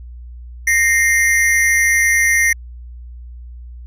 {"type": "ring-modulated tone", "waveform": "square", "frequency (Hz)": 1975.5, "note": "B6", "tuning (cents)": 0, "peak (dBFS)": -9, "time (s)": [0.67, 2.53], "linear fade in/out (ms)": 5, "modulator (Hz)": 126, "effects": ["added 60 Hz sine -31 dBFS peak until 3.86 s", "resampled to 32000 Hz"]}